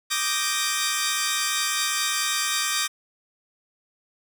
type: chord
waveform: 10% pulse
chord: Eb major seventh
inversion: third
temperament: equal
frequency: 1174.7 / 1244.5 / 1568 / 1864.7 Hz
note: D6 / Eb6 / G6 / Bb6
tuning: 0 / 0 / 0 / 0 cents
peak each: -19 / -23 / -20 / -19 dBFS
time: 0.1-2.88 s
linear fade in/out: 20 ms
effects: none